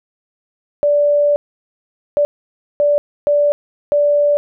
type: tone bursts at uneven times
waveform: sine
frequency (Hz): 583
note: D5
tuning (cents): -13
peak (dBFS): -10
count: 5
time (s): 0.83-1.36 / 2.17-2.25 / 2.8-2.98 / 3.27-3.52 / 3.92-4.37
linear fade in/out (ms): 0
effects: none